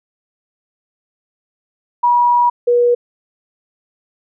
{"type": "tone pair in turn", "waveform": "sine", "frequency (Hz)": [965, 482.5], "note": ["B5", "B4"], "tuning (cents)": [-40, -40], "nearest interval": "octave", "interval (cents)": 1200, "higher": "first", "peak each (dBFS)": -9, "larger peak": "neither", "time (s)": [[2.03, 2.5], [2.67, 2.95]], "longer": "first", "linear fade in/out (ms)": 10, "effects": []}